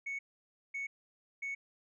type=tone bursts; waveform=sine; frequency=2217 Hz; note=C#7; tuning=in tune; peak=-34 dBFS; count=3; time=0.06-1.55 s; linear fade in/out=10 ms; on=130 ms; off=550 ms; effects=tanh soft clip ceiling -34 dBFS